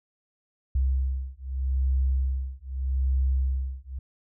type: beating tone pair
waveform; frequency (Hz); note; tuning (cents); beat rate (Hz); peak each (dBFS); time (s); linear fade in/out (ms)
sine; 65.41 / 66.22; C2 / C2; 0 / +21; 0.81; -26; 0.75-3.99; 5
effects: none